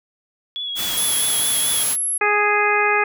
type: tone with vibrato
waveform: sine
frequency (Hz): 3369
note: G#7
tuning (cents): +24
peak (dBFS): -24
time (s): 0.56-1.83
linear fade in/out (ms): 0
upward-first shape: triangle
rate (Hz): 4.6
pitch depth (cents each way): 36
type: noise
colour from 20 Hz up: white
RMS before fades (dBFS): -25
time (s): 0.75-1.97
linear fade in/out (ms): 50
type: tone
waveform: sine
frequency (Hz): 11175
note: F9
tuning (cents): 0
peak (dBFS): -19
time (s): 0.97-2.18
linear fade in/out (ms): 5
type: harmonic tone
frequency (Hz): 415.3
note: G#4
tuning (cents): 0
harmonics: 1 / 2 / 3 / 4 / 5 / 6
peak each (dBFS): -22 / -22 / -22 / -22 / -22 / -22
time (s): 2.21-3.04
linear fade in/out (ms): 5
effects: none